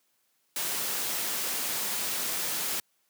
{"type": "noise", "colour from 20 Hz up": "white", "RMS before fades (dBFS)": -31, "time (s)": [0.56, 2.8], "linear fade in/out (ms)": 2, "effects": ["white hiss -72 dBFS RMS until 3.09 s", "high-pass 150 Hz 12 dB/octave"]}